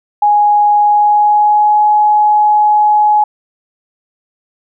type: tone with pitch glide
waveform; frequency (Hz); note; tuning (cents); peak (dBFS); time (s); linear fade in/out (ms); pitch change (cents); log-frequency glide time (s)
sine; 830.6 to 842.2; G#5 to G#5; 0 to +24; -6; 0.22-3.24; 5; +24; 0.8-1.83
effects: none